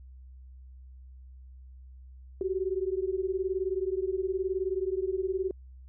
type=beating tone pair; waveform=sine; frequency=370 / 389 Hz; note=F#4 / G4; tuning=0 / -13 cents; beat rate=19 Hz; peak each=-30 / -31 dBFS; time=2.41-5.51 s; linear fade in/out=2 ms; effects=added 64 Hz sine -46 dBFS peak until 5.88 s